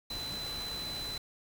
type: tone in noise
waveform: sine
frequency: 4018 Hz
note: B7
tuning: 29 cents sharp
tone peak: -37 dBFS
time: 0.1-1.18 s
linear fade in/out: 5 ms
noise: pink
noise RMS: -43 dBFS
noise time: 0.1-1.18 s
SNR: +3 dB
effects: none